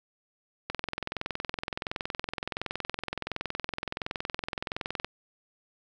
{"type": "click train", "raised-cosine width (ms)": 0.3, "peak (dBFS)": -15, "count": 94, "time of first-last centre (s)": [0.7, 5.046], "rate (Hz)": 21.4, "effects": []}